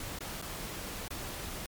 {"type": "noise with dropouts", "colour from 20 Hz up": "pink", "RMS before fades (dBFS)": -40, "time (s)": [0, 1.66], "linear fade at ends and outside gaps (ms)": 2, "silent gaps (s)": [[0.188, 0.206], [0.416, 0.423], [1.081, 1.105]], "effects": ["MP3 96 kbps"]}